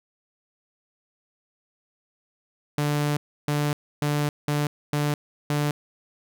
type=tone bursts at uneven times; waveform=sawtooth; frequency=147.1 Hz; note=D3; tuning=3 cents sharp; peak=-18 dBFS; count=6; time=2.78-3.17 / 3.48-3.73 / 4.02-4.29 / 4.48-4.67 / 4.93-5.14 / 5.5-5.71 s; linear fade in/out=2 ms; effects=none